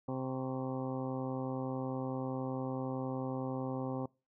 harmonic tone with a mistuned harmonic, 130.81 Hz, C3, in tune, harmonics 1 / 2 / 3 / 4 / 5 / 6 / 7 / 8 / 9, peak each -40 / -38 / -45 / -42 / -53 / -46 / -50 / -51 / -53 dBFS, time 0.08-4.06 s, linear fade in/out 5 ms, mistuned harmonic 9, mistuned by -69 cents, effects noise-tail reverb RT60 0.3 s tail -24 dB re dry

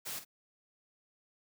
white noise with echo, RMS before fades -40 dBFS, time 0.05-0.2 s, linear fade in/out 20 ms, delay 50 ms, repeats 1, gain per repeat -11 dB, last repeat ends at 0.25 s, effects high-pass 100 Hz 12 dB/octave

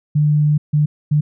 sine tone bursts at uneven times, 149.4 Hz, D3, 30 cents sharp, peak -11 dBFS, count 3, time 0.15-0.58 / 0.73-0.86 / 1.11-1.21 s, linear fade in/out 10 ms, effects none

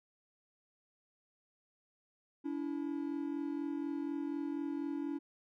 triangle tone pair together, 285.5 / 329.6 Hz, D4 / E4, -49 / 0 cents, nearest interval major second, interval 249 cents, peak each -35 / -38 dBFS, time 2.44-5.19 s, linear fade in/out 20 ms, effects none

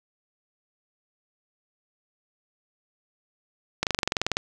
slowing click train, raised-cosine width 0.2 ms, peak -6 dBFS, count 13, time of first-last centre 3.83-4.369 s, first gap 38 ms, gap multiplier 1.03, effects none

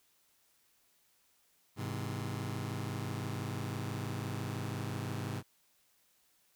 sawtooth chord, Ab augmented, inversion none, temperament just, 103.83 / 129.78 / 162.23 Hz, Ab2 / C3 / E3, 0 / -14 / -27 cents, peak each -35 / -36 / -40 dBFS, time 1.76-5.43 s, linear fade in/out 50 ms, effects white hiss -71 dBFS RMS until 6.55 s

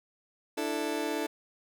30% pulse chord, D suspended second, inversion none, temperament just, 293.7 / 330.4 / 440.5 Hz, D4 / E4 / A4, 0 / +4 / +2 cents, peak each -32 dBFS, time 0.57-1.27 s, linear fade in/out 10 ms, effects none

